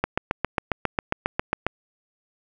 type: click train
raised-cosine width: 0.5 ms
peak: -6 dBFS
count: 13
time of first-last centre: 0.04-1.666 s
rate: 7.38 Hz
effects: none